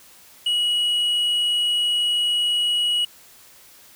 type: tone with tanh clipping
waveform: sine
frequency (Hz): 2913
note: F#7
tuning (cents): -28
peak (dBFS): -19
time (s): 0.46-3.05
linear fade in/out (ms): 5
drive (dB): 4
effects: white hiss -49 dBFS RMS until 3.95 s